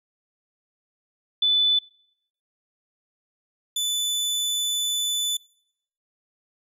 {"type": "tone pair in turn", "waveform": ["sine", "sawtooth"], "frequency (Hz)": [3494, 3494], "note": ["A7", "A7"], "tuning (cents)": [-13, -13], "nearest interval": "unison", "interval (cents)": 0, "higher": "neither", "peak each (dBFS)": [-17, -20], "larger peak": "first", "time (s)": [[1.42, 1.79], [3.76, 5.37]], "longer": "second", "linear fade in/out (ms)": 5, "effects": ["noise-tail reverb RT60 0.7 s tail -24 dB re dry", "resampled to 32000 Hz"]}